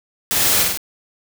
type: noise with echo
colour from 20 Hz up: white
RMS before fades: -19 dBFS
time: 0.31-0.63 s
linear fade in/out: 0 ms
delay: 48 ms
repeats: 3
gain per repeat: -2 dB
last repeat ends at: 0.774 s
effects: none